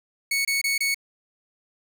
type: tone bursts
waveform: sawtooth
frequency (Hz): 2217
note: C#7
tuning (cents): 0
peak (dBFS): -18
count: 4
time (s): 0.31-0.945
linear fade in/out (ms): 5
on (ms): 140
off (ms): 25
effects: none